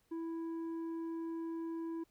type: tone with tanh clipping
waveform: sine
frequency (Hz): 329.6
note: E4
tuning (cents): 0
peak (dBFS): -39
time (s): 0.11-2.04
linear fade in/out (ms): 10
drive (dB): 6
effects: pink hiss -75 dBFS RMS until 2.1 s